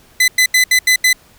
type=tone bursts at uneven times; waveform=sawtooth; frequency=2014 Hz; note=B6; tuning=33 cents sharp; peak=-5 dBFS; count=6; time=0.2-0.28 / 0.38-0.46 / 0.54-0.64 / 0.71-0.79 / 0.87-0.96 / 1.04-1.13 s; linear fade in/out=5 ms; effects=pink hiss -48 dBFS RMS until 1.38 s